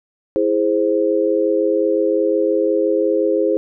sine chord, E augmented, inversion none, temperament equal, 329.6 / 415.3 / 523.3 Hz, E4 / G#4 / B#4, 0 / 0 / 0 cents, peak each -19 / -18 / -18 dBFS, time 0.36-3.57 s, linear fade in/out 0 ms, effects none

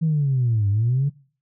sine linear two-way sweep, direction down then up, 164.6 to 98 to 145.8 Hz, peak -16 dBFS, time 0.01-1.1 s, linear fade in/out 20 ms, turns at 0.69 s, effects noise-tail reverb RT60 0.5 s tail -23 dB re dry + tanh soft clip ceiling -13 dBFS

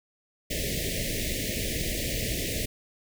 pink band-stop noise, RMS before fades -30 dBFS, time 0.5-2.66 s, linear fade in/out 10 ms, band 650 to 1800 Hz, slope 96 dB/octave, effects none

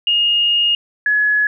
sine tone pair in turn, 2849 / 1694 Hz, F7 / G#6, +34 / +34 cents, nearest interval major sixth, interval 900 cents, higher first, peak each -12 dBFS, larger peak neither, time 0.07-0.75 / 1.06-1.47 s, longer first, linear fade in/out 2 ms, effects none

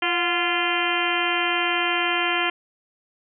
harmonic tone with a mistuned harmonic, 345.9 Hz, F4, 17 cents flat, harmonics 1 / 2 / 3 / 4 / 5 / 6 / 7 / 8 / 9, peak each -29 / -29 / -29 / -29 / -29 / -29 / -29 / -29 / -29 dBFS, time 0.02-2.5 s, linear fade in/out 5 ms, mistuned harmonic 2, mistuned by +62 cents, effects none

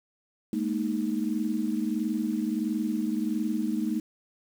sine chord, Ab suspended second, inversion none, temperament equal with one note detuned, 211.6 / 233.1 / 311.1 Hz, Ab3 / Bb3 / Eb4, +33 / 0 / 0 cents, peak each -30 dBFS, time 0.53-4 s, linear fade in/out 2 ms, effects 8-bit

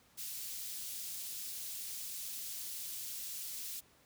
white high-pass noise, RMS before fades -43 dBFS, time 0.17-3.81 s, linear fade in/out 20 ms, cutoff 3700 Hz, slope 12 dB/octave, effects pink hiss -66 dBFS RMS until 4.05 s + high-pass 60 Hz 12 dB/octave

